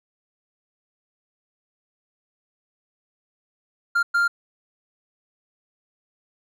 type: tone bursts at uneven times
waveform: triangle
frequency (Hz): 1396.9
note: F6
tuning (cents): 0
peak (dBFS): -15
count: 2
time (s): 3.95-4.03 / 4.14-4.28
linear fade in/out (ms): 10
effects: none